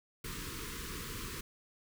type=band-stop noise; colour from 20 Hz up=pink; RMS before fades=-42 dBFS; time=0.24-1.41 s; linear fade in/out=5 ms; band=490 to 980 Hz; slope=96 dB/octave; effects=none